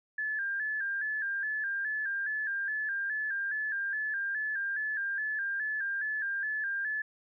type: tone with vibrato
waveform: sine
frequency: 1661 Hz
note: G#6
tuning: in tune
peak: -30 dBFS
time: 0.18-7.02 s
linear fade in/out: 5 ms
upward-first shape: square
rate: 2.4 Hz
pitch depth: 67 cents each way
effects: none